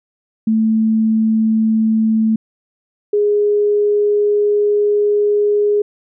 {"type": "tone pair in turn", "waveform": "sine", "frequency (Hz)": [220.7, 414.1], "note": ["A3", "G#4"], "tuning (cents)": [5, -5], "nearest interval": "major seventh", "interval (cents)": 1090, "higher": "second", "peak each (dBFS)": -11, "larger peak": "neither", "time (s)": [[0.47, 2.36], [3.13, 5.82]], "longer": "second", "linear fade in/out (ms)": 5, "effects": []}